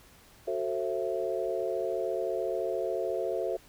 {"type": "chord", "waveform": "sine", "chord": "F# half-diminished seventh", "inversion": "none", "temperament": "just", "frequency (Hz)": [370, 444, 532.8, 666], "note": ["F#4", "A4", "C5", "E5"], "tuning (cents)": [0, 16, 31, 18], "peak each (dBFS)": -34, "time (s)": [0.47, 3.57], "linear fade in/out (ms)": 10, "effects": ["pink hiss -57 dBFS RMS until 3.68 s"]}